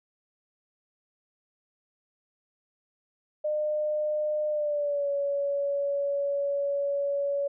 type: tone with pitch glide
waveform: sine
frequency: 605 to 564.5 Hz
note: D#5 to C#5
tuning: -49 to +31 cents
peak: -25 dBFS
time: 3.44-7.48 s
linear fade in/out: 10 ms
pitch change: -120 cents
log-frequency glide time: 4.49-5.09 s
effects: none